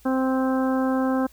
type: harmonic tone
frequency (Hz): 261.6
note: C4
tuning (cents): 0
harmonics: 1 / 2 / 3 / 4 / 5 / 6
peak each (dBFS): -21 / -27 / -31 / -33 / -35 / -37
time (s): 0.05-1.27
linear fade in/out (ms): 10
effects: added 55 Hz sine -52 dBFS peak until 1.32 s + white hiss -56 dBFS RMS until 1.32 s